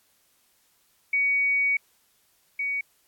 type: tone pair in turn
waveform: sine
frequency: 2250 / 2250 Hz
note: C#7 / C#7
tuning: +25 / +25 cents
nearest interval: unison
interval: 0 cents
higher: neither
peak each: -20 / -25 dBFS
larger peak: first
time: 1.13-1.77 / 2.59-2.81 s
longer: first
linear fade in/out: 5 ms
effects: white hiss -65 dBFS RMS until 3.07 s + AAC 64 kbps